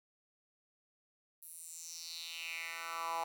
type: tone with high-pass filter sweep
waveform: 10% pulse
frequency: 166 Hz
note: E3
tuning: 12 cents sharp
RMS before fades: -43 dBFS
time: 1.42-3.24 s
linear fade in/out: 5 ms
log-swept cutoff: 12000 to 840 Hz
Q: 3.7
effects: none